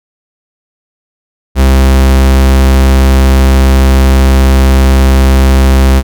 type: tone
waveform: 45% pulse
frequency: 66.2 Hz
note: C2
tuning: 21 cents sharp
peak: -3 dBFS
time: 1.55-6.03 s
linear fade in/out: 50 ms
effects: none